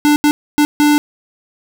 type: tone bursts at uneven times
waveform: square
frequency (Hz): 295.5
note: D4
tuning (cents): +11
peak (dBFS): -9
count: 4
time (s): 0.05-0.16 / 0.24-0.31 / 0.58-0.65 / 0.8-0.98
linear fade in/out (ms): 0
effects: none